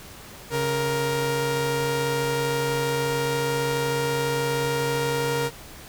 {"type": "tone pair together", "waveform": "sawtooth", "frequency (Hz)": [138.7, 468.4], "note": ["C#3", "A#4"], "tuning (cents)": [1, 8], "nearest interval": "octave + major sixth", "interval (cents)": 2107, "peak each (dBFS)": [-24, -20], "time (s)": [0.5, 5.51], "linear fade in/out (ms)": 50, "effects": ["pink hiss -43 dBFS RMS until 5.88 s"]}